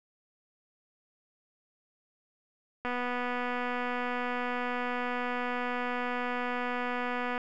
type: click train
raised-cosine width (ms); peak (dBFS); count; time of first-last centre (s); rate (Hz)
0.5; -19; 1115; 2.85-7.378; 246
effects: none

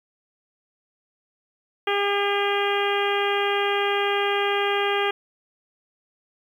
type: harmonic tone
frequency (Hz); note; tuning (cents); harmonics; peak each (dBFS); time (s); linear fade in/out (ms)
403.5; G#4; -50; 1 / 2 / 3 / 4 / 5 / 6 / 7 / 8; -24 / -27 / -29 / -30 / -31 / -32 / -32 / -33; 1.87-5.11; 5
effects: 9-bit

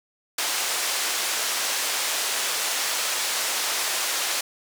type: band-pass noise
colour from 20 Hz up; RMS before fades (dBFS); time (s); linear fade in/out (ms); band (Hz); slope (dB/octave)
white; -26; 0.38-4.41; 5; 510 to 8200; 12
effects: none

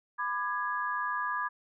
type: chord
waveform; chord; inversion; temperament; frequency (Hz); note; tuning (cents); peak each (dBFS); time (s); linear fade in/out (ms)
sine; G# diminished; first; just; 996.7 / 1196.1 / 1661.2; B5 / D6 / G#6; +16 / +31 / 0; -34; 0.18-1.49; 20
effects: none

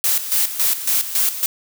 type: noise with tremolo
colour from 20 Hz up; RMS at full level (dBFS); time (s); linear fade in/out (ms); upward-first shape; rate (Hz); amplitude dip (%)
blue; -17; 0.04-1.46; 0; square; 3.6; 70
effects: none

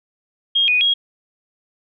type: tone with pitch steps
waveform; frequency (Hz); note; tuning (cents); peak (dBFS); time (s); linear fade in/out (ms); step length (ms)
sine; 3244 / 2474 / 3287; G#7 / D#7 / G#7; -41 / -10 / -19; -13; 0.55-0.94; 10; 130
effects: none

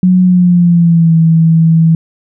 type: tone with pitch glide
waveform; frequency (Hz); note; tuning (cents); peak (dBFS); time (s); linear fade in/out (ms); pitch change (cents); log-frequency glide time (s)
sine; 183 to 163.03; F#3 to E3; -19 to -19; -4; 0.03-1.95; 2; -200; 0.23-1.15
effects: none

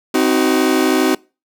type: chord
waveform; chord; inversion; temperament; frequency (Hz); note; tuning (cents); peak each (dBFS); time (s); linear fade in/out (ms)
40% pulse; C diminished; none; just; 261.6 / 314 / 376.7; C4 / Eb4 / Gb4; 0 / +16 / +31; -16; 0.14-1.15; 5
effects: noise-tail reverb RT60 0.3 s tail -24 dB re dry

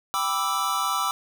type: chord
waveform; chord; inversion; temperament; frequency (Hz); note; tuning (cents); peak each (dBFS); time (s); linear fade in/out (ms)
square; E minor seventh; first; equal; 784 / 987.8 / 1174.7 / 1318.5; G5 / B5 / D6 / E6; 0 / 0 / 0 / 0; -33 / -31 / -28 / -28; 0.14-1.11; 0
effects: none

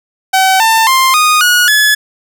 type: tone with pitch steps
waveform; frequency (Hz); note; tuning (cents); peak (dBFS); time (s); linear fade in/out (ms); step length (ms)
sawtooth; 761 / 894.6 / 1051.6 / 1236.2 / 1453.3 / 1708.4; F#5 / A5 / C6 / D#6 / F#6 / G#6; +48 / +28 / +8 / -12 / -31 / +48; -3; 0.33-1.95; 10; 270
effects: none

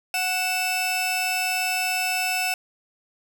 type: tone pair together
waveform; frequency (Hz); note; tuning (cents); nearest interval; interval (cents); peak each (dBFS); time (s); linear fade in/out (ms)
sawtooth; 739.2 / 2637; F#5 / E7; -2 / 0; octave + minor seventh; 2202; -23 / -21; 0.14-2.54; 2
effects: none

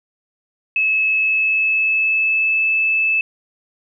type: tone with pitch glide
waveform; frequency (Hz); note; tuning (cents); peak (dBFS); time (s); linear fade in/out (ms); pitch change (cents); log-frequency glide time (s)
sine; 2593 to 2620; E7 to E7; -29 to -11; -14; 0.76-3.21; 2; +18; 1.15-2.67
effects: none

